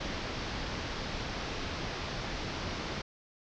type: low-pass noise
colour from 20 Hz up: pink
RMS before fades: -37 dBFS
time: 0-3.02 s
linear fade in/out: 10 ms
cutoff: 5700 Hz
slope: 48 dB/octave
effects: none